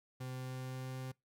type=tone with pitch glide; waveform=40% pulse; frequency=128.5 to 129.99 Hz; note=C3 to C3; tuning=-31 to -11 cents; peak=-40 dBFS; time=0.2-1.12 s; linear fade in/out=10 ms; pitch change=+20 cents; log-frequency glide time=0.35-0.95 s; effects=noise-tail reverb RT60 0.2 s tail -24 dB re dry

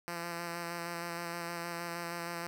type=tone with vibrato; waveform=5% pulse; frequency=171 Hz; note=F3; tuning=36 cents flat; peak=-26 dBFS; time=0.08-2.47 s; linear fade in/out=0 ms; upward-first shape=square; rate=6.4 Hz; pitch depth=14 cents each way; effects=none

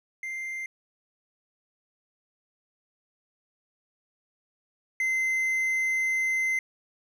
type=tone pair in turn; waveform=triangle; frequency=2091 / 2067 Hz; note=C7 / C7; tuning=-2 / -22 cents; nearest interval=unison; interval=20 cents; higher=first; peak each=-30 / -22 dBFS; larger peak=second; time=0.23-0.66 / 5-6.59 s; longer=second; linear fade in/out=2 ms; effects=none

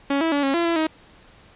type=tone with pitch steps; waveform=sawtooth; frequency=279.2 / 326.5 / 286 / 273.1 / 340.3 / 336.2 / 315.7 Hz; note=C#4 / E4 / D4 / C#4 / F4 / E4 / D#4; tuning=+13 / -17 / -46 / -26 / -45 / +34 / +25 cents; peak=-15 dBFS; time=0.1-0.87 s; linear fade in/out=5 ms; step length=110 ms; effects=pink hiss -51 dBFS RMS until 1.55 s + resampled to 8000 Hz

